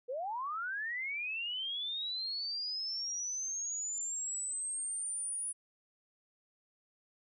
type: linear sweep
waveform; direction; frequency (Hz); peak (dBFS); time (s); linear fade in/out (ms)
sine; up; 466.2 to 9830; -35; 0.08-5.53; 20
effects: none